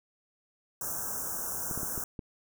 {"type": "band-stop noise", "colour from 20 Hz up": "white", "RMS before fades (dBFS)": -35, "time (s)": [0.81, 2.04], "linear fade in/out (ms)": 2, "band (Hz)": [1600, 5600], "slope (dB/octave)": 96}
{"type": "clicks", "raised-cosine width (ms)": 3, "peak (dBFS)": -25, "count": 5, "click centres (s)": [1.712, 1.776, 1.832, 1.978, 2.192]}
{"effects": []}